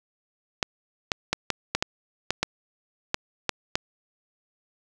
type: clicks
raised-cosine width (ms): 0.2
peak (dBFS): -5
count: 11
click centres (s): 0.628 / 1.118 / 1.33 / 1.503 / 1.75 / 1.825 / 2.306 / 2.43 / 3.144 / 3.493 / 3.755
effects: none